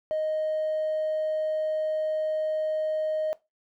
sine tone with hard clipping, 622.3 Hz, D#5, in tune, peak -25 dBFS, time 0.11-3.33 s, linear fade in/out 0 ms, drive 1 dB, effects noise-tail reverb RT60 0.2 s tail -18 dB re dry

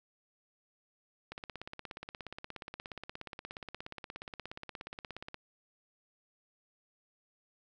click train, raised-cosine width 0.3 ms, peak -26 dBFS, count 69, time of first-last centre 1.32-5.344 s, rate 16.9 Hz, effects none

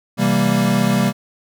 square chord, C dominant seventh, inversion none, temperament equal, 130.81 / 164.81 / 196 / 233.1 Hz, C3 / E3 / G3 / Bb3, 0 / 0 / 0 / 0 cents, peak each -22 / -24 / -18 / -20 dBFS, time 0.17-1.13 s, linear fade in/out 50 ms, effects none

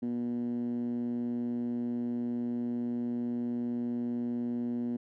10% pulse tone with band-pass filter, 120.3 Hz, B2, 45 cents flat, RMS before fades -33 dBFS, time 0.02-4.97 s, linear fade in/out 10 ms, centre 250 Hz, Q 5.7, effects none

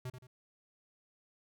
square tone with echo, 126.7 Hz, B2, 45 cents sharp, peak -39 dBFS, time 0.05-0.1 s, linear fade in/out 5 ms, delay 85 ms, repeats 2, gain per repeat -8 dB, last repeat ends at 0.27 s, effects none

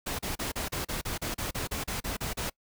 pink noise bursts, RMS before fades -33 dBFS, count 15, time 0.06-2.5 s, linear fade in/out 10 ms, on 130 ms, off 35 ms, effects noise-tail reverb RT60 0.1 s tail -25 dB re dry

